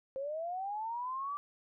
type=linear sweep; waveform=sine; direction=up; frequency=523.3 to 1169 Hz; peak=-35 dBFS; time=0.16-1.37 s; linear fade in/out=0 ms; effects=none